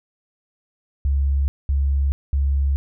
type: tone bursts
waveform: sine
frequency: 69.3 Hz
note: C#2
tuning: in tune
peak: -16 dBFS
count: 3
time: 1.05-2.76 s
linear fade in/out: 0 ms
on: 430 ms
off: 210 ms
effects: none